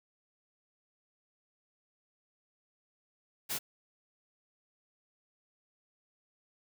white noise, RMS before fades -35 dBFS, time 3.49-3.59 s, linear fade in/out 20 ms, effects none

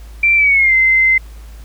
sine tone with pitch glide, 2350 to 2070 Hz, D7 to C7, +1 to -19 cents, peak -8 dBFS, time 0.23-1.18 s, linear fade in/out 5 ms, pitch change -220 cents, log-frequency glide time 0.36-0.74 s, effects added 54 Hz sine -31 dBFS peak until 1.64 s + pink hiss -46 dBFS RMS until 1.64 s

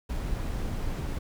brown noise, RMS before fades -31 dBFS, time 0.09-1.19 s, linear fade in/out 10 ms, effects none

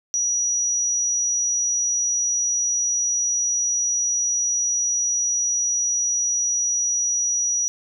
sine tone, 5820 Hz, F#8, 29 cents flat, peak -19 dBFS, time 0.14-7.68 s, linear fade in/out 0 ms, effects none

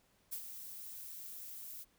violet noise with ADSR envelope, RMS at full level -40 dBFS, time 0.31-1.85 s, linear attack 19 ms, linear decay 80 ms, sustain -8 dB, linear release 33 ms, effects pink hiss -72 dBFS RMS until 1.98 s

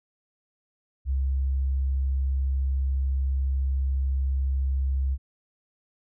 sine tone, 67 Hz, C2, 42 cents sharp, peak -22 dBFS, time 1.05-5.18 s, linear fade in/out 50 ms, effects none

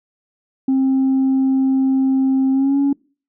sine tone with pitch glide, 265.7 to 279.6 Hz, C4 to C#4, +27 to +15 cents, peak -11 dBFS, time 0.68-2.93 s, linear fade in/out 5 ms, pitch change +88 cents, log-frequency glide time 2.52-2.78 s, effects noise-tail reverb RT60 0.4 s tail -26 dB re dry + tanh soft clip ceiling -11 dBFS

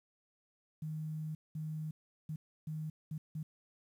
sine tone bursts at uneven times, 155.56 Hz, D#3, in tune, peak -37 dBFS, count 6, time 0.82-1.35 / 1.55-1.91 / 2.29-2.36 / 2.67-2.9 / 3.11-3.18 / 3.35-3.43 s, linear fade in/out 5 ms, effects 11-bit

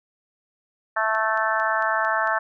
harmonic tone, 219.7 Hz, A3, 2 cents flat, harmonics 3 / 4 / 5 / 6 / 7 / 8, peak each -27 / -27 / -27 / -27 / -27 / -27 dBFS, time 0.96-2.39 s, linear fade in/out 10 ms
click train, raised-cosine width 0.2 ms, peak -27 dBFS, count 6, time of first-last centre 1.15-2.274 s, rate 4.45 Hz
effects none

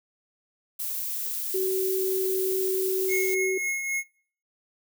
violet noise, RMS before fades -31 dBFS, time 0.79-3.35 s, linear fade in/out 10 ms
sine tone, 378.4 Hz, F#4, 39 cents sharp, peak -24 dBFS, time 1.54-3.58 s, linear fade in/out 5 ms
square tone with tremolo, 2166 Hz, C#7, 41 cents flat, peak -25 dBFS, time 3.08-4.04 s, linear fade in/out 50 ms, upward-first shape triangle, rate 3.7 Hz, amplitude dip 50%
effects noise-tail reverb RT60 0.5 s tail -22 dB re dry

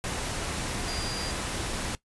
sine tone in noise, 4797 Hz, D8, 36 cents sharp, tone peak -35 dBFS, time 0.88-1.31 s, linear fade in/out 0 ms, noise pink, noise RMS -32 dBFS, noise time 0.04-1.95 s, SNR -6 dB, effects noise-tail reverb RT60 0.1 s tail -18 dB re dry + resampled to 24000 Hz

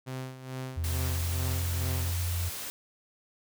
sawtooth tone with tremolo, 130 Hz, C3, 11 cents flat, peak -30 dBFS, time 0.06-2.13 s, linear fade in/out 20 ms, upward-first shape sine, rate 2.3 Hz, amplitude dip 70%
sine tone with pitch glide, 82.41 to 86.76 Hz, E2 to F2, 0 to -11 cents, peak -28 dBFS, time 0.76-2.5 s, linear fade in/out 20 ms, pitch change +89 cents, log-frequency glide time 0.98-1.58 s
white noise, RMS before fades -38 dBFS, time 0.84-2.7 s, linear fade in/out 0 ms
effects none

